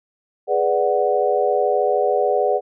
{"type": "chord", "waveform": "sine", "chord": "G# half-diminished seventh", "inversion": "none", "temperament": "equal", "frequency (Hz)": [415.3, 493.9, 587.3, 740], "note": ["G#4", "B4", "D5", "F#5"], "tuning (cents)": [0, 0, 0, 0], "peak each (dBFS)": -21, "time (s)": [0.47, 2.61], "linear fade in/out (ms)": 50, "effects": []}